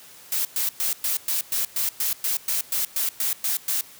blue noise bursts, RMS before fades -24 dBFS, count 15, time 0.32-3.81 s, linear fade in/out 2 ms, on 130 ms, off 110 ms, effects white hiss -47 dBFS RMS until 3.99 s + high-pass 60 Hz 12 dB/octave

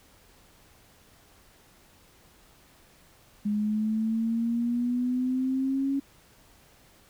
sine exponential sweep, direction up, 206.7 to 277.2 Hz, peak -24 dBFS, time 3.45-6 s, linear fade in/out 10 ms, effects pink hiss -58 dBFS RMS until 7.09 s

